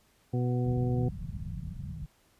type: harmonic tone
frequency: 123.7 Hz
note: B2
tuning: 3 cents sharp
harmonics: 1 / 2 / 3 / 4 / 6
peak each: -27 / -33 / -37 / -39 / -43 dBFS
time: 0.33-1.09 s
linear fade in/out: 10 ms
type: low-pass noise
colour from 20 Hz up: white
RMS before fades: -38 dBFS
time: 0.65-2.06 s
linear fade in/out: 0 ms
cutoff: 180 Hz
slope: 48 dB/octave
effects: pink hiss -66 dBFS RMS until 2.39 s + resampled to 32000 Hz